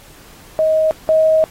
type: tone pair in turn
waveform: sine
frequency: 630 / 633 Hz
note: D#5 / D#5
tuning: +21 / +30 cents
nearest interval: unison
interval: 9 cents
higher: second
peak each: -11 / -9 dBFS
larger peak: second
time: 0.59-0.91 / 1.09-1.44 s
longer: second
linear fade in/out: 0 ms
effects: pink hiss -43 dBFS RMS until 1.5 s + AAC 48 kbps